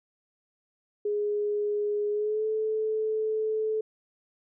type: tone with pitch glide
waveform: sine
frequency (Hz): 415.3 to 435.2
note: G#4 to A4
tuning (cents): 0 to -19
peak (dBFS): -25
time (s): 1.05-3.81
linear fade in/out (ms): 5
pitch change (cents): +81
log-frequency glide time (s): 2.11-2.46
effects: none